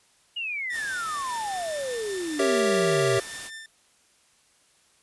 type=exponential sweep; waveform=sine; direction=down; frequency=2907 to 116.54 Hz; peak=-28 dBFS; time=0.36-3.19 s; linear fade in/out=10 ms
type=tone with tremolo; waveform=sawtooth; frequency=1788 Hz; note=A6; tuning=27 cents sharp; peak=-33 dBFS; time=0.7-3.66 s; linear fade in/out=2 ms; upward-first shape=triangle; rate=5 Hz; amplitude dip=50%
type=noise; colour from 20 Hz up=white; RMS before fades=-38 dBFS; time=0.71-3.51 s; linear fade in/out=50 ms
type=chord; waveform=square; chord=G diminished seventh; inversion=none; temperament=equal; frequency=392 / 466.2 / 554.4 / 659.3 Hz; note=G4 / Bb4 / Db5 / Fb5; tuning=0 / 0 / 0 / 0 cents; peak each=-24 / -30 / -29 / -29 dBFS; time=2.39-3.2 s; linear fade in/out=5 ms
effects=white hiss -62 dBFS RMS until 5.02 s + resampled to 24000 Hz